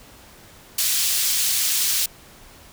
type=high-pass noise; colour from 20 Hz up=pink; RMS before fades=-21 dBFS; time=0.78-2.06 s; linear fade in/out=5 ms; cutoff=4100 Hz; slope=12 dB/octave; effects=pink hiss -47 dBFS RMS until 2.72 s